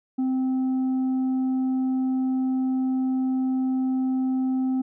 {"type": "tone with tanh clipping", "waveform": "triangle", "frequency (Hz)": 260, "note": "C4", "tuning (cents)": -11, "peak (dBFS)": -22, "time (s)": [0.18, 4.82], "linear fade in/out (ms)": 10, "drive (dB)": 8, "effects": []}